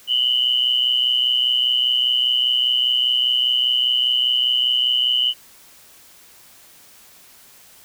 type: tone pair together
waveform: sine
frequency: 2910 / 3035 Hz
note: F#7 / F#7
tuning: -29 / +43 cents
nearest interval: minor second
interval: 72 cents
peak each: -19 / -18 dBFS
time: 0.07-5.34 s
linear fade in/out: 50 ms
effects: white hiss -48 dBFS RMS until 7.84 s